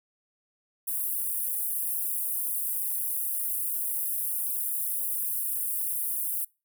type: high-pass noise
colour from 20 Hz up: pink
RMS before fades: -30 dBFS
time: 0.87-6.45 s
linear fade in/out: 10 ms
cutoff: 9900 Hz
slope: 48 dB/octave
effects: noise-tail reverb RT60 0.3 s tail -26 dB re dry